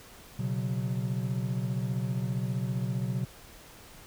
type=chord; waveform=triangle; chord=B suspended second; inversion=none; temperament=equal; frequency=123.47 / 138.59 / 185 Hz; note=B2 / C#3 / F#3; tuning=0 / 0 / 0 cents; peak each=-29 / -32 / -32 dBFS; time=0.39-3.25 s; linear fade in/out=5 ms; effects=pink hiss -51 dBFS RMS until 4.06 s